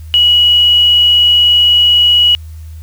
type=tone with quantisation; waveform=sine; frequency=2919 Hz; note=F#7; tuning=24 cents flat; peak=-5 dBFS; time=0.14-2.35 s; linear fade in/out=0 ms; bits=5; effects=added 79 Hz sine -26 dBFS peak until 2.82 s + white hiss -48 dBFS RMS until 2.82 s